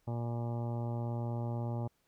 harmonic tone, 118.1 Hz, A#2, 23 cents sharp, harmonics 1 / 2 / 3 / 4 / 5 / 6 / 7 / 8 / 9 / 10, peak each -34 / -42 / -46 / -50 / -46 / -54 / -47 / -55 / -60 / -60 dBFS, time 0.07-1.88 s, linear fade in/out 10 ms, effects pink hiss -75 dBFS RMS until 2.07 s

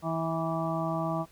harmonic tone with a mistuned harmonic, 163 Hz, E3, 19 cents flat, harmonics 1 / 2 / 4 / 5 / 6 / 7, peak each -32 / -35 / -33 / -38 / -39 / -36 dBFS, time 0.02-1.26 s, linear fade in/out 50 ms, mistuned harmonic 7, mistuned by +25 cents, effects pink hiss -59 dBFS RMS until 1.31 s

